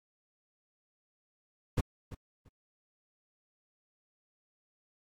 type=noise with echo; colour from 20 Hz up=brown; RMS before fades=-27 dBFS; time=1.77-1.81 s; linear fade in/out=10 ms; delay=340 ms; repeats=2; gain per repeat=-15 dB; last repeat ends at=2.49 s; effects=AAC 64 kbps